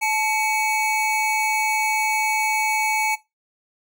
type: tone pair together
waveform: square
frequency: 864 / 2245 Hz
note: A5 / C#7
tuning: -32 / +21 cents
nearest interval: octave + perfect fourth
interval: 1653 cents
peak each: -23 dBFS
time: 0.01-3.16 s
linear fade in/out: 20 ms
effects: noise-tail reverb RT60 0.2 s tail -18 dB re dry